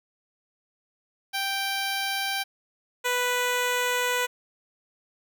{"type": "tone pair in turn", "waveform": "10% pulse", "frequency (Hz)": [784, 493.9], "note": ["G5", "B4"], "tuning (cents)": [0, 0], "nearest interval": "minor sixth", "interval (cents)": 800, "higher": "first", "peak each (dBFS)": [-18, -15], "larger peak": "second", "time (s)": [[1.33, 2.44], [3.04, 4.27]], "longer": "second", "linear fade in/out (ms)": 20, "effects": []}